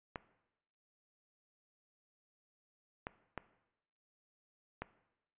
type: clicks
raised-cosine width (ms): 0.5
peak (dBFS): -24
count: 4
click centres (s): 0.158 / 3.069 / 3.377 / 4.82
effects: noise-tail reverb RT60 0.9 s tail -17 dB re dry + resampled to 8000 Hz